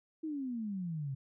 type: exponential sweep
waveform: sine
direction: down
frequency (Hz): 325.2 to 130.81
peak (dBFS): -35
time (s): 0.23-1.15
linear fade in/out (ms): 10
effects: none